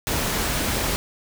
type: noise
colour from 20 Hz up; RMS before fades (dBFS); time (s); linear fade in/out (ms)
pink; -24; 0.07-0.96; 0
effects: none